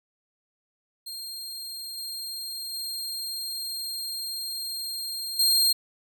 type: tone with level steps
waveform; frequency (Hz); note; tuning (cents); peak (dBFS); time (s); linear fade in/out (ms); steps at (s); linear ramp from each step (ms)
sawtooth; 4207; C8; +9; -32 / -30 / -28 / -16; 1.06-5.73; 10; 1.97 / 2.73 / 5.39; 5
effects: none